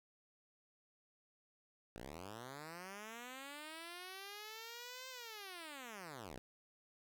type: linear two-way sweep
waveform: 5% pulse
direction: up then down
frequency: 51.91 to 523.3 to 51.91 Hz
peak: -37 dBFS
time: 1.96-6.38 s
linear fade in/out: 0 ms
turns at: 5.09 s
effects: none